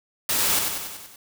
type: noise with echo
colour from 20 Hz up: white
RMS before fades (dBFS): -23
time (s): 0.29-0.59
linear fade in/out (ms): 2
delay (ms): 95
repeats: 6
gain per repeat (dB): -4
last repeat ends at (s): 1.16
effects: none